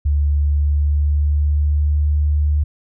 sine tone with pitch glide, 72.7 to 74.18 Hz, D2 to D2, -17 to +18 cents, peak -13 dBFS, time 0.05-2.64 s, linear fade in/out 10 ms, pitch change +35 cents, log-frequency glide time 0.34-2.06 s, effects none

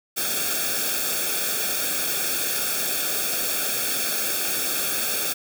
white noise with comb filter, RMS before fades -25 dBFS, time 0.16-5.34 s, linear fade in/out 20 ms, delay 1 ms, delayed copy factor -0.85, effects none

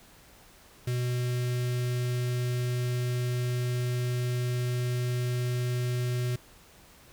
square tone with notch filter, 123.47 Hz, B2, in tune, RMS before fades -29 dBFS, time 0.87-6.36 s, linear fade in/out 5 ms, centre 910 Hz, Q 0.88, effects pink hiss -55 dBFS RMS until 7.12 s

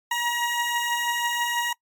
20% pulse beating tone pair, 947 / 953.1 Hz, A#5 / A#5, +27 / +38 cents, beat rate 6.1 Hz, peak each -26 / -19 dBFS, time 0.11-1.73 s, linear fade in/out 5 ms, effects noise-tail reverb RT60 0.1 s tail -24 dB re dry + MP3 96 kbps

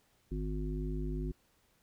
harmonic tone, 51.1 Hz, G#1, 27 cents flat, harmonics 1 / 3 / 5 / 7, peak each -35 / -40 / -42 / -43 dBFS, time 0.31-1.32 s, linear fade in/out 10 ms, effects pink hiss -71 dBFS RMS until 1.82 s

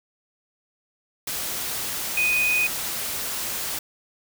sine tone in noise, 2489 Hz, D#7, in tune, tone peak -19 dBFS, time 2.17-2.67 s, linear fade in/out 5 ms, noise white, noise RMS -29 dBFS, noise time 1.27-3.79 s, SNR +7 dB, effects none

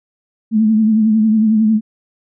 sine tone with vibrato, 218.1 Hz, A3, 15 cents flat, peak -9 dBFS, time 0.51-1.81 s, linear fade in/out 50 ms, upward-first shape triangle, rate 11 Hz, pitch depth 61 cents each way, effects none

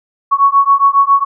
sine beating tone pair, 1108.7 / 1116 Hz, C#6 / C#6, 0 / +11 cents, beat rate 7.3 Hz, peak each -10 dBFS, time 0.31-1.25 s, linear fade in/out 20 ms, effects none

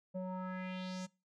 square tone with low-pass filter sweep, 185 Hz, F#3, in tune, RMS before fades -41 dBFS, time 0.14-1.07 s, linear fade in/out 20 ms, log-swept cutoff 550 to 7300 Hz, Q 2.9, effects noise-tail reverb RT60 0.3 s tail -24 dB re dry

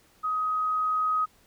sine tone with level ramp, 1259 Hz, D#6, 20 cents sharp, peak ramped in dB -25 to -22 dBFS, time 0.23-1.26 s, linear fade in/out 20 ms, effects pink hiss -61 dBFS RMS until 1.46 s

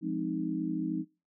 sine chord, F minor seventh, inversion none, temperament equal, 174.61 / 207.7 / 261.6 / 311.1 Hz, F3 / Ab3 / C4 / Eb4, 0 / 0 / 0 / 0 cents, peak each -36 / -38 / -36 / -33 dBFS, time 0.01-1.05 s, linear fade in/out 50 ms, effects noise-tail reverb RT60 0.3 s tail -23 dB re dry

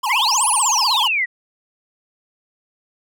square tone with vibrato, 951 Hz, A#5, 34 cents sharp, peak -19 dBFS, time 0.03-1.08 s, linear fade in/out 10 ms, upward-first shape triangle, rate 16 Hz, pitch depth 280 cents each way
sine exponential two-way sweep, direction up then down, 1884 to 10990 to 1884 Hz, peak -16 dBFS, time 0.09-1.26 s, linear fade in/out 20 ms, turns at 0.48 s
effects none

